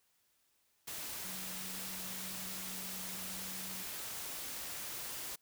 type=tone in noise; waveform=sine; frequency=187.2 Hz; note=F#3; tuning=20 cents sharp; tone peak=-51 dBFS; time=1.24-3.83 s; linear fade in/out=10 ms; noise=white; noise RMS=-43 dBFS; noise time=0.87-5.36 s; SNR=-11 dB; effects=white hiss -75 dBFS RMS until 5.41 s